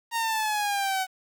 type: exponential sweep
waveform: sawtooth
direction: down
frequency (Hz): 932.3 to 747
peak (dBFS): -21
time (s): 0.11-1.07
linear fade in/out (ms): 50
effects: 9-bit